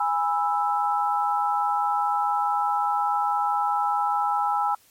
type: chord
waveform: sine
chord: E major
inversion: first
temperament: just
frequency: 824.1 / 988.9 / 1318.5 Hz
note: G#5 / B5 / E6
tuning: -14 / +2 / 0 cents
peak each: -23 / -28 / -26 dBFS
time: 0-4.75 s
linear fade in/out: 5 ms
effects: white hiss -58 dBFS RMS until 4.9 s + MP3 64 kbps